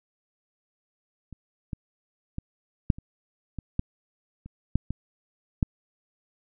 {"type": "clicks", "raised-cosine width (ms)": 5, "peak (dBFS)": [-29, -19, -19, -6, -28, -21, -12, -29, -9, -17, -9], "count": 11, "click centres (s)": [1.327, 1.732, 2.384, 2.902, 2.985, 3.587, 3.794, 4.46, 4.756, 4.906, 5.628], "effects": []}